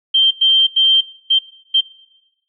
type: tone bursts at uneven times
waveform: sine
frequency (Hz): 3145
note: G7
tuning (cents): +5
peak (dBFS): -9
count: 5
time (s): 0.14-0.31 / 0.41-0.67 / 0.76-1.01 / 1.3-1.39 / 1.74-1.81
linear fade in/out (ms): 10
effects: noise-tail reverb RT60 1.0 s tail -20 dB re dry